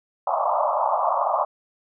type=band-pass noise; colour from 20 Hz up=pink; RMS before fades=-22 dBFS; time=0.27-1.45 s; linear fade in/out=5 ms; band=580 to 1200 Hz; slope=96 dB/octave; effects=none